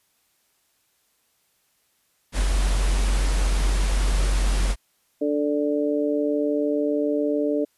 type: low-pass noise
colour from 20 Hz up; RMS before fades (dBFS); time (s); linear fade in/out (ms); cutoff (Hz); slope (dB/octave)
pink; -31; 2.32-4.76; 50; 11000; 96
type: tone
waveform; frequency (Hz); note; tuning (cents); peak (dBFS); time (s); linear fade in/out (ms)
sine; 46.25; F#1; 0; -18; 2.34-4.76; 50
type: harmonic tone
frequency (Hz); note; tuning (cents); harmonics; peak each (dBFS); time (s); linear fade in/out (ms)
146.83; D3; 0; 2 / 3 / 4; -23 / -25 / -26; 5.21-7.65; 10
effects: white hiss -67 dBFS RMS until 7.77 s + resampled to 32000 Hz